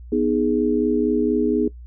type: chord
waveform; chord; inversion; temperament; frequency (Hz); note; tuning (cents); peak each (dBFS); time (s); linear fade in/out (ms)
sine; G# minor; first; equal; 246.9 / 311.1 / 415.3; B3 / D#4 / G#4; 0 / 0 / 0; -21; 0.12-1.68; 5
effects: noise-tail reverb RT60 0.1 s tail -19 dB re dry + added 60 Hz sine -36 dBFS peak until 1.86 s